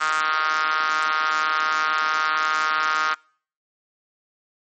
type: tone with high-pass filter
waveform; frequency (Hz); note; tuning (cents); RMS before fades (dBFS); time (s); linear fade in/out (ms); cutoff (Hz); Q
sawtooth; 155.56; D#3; 0; -22; 0-3.15; 20; 1300; 6.3
effects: noise-tail reverb RT60 0.5 s tail -26 dB re dry + MP3 32 kbps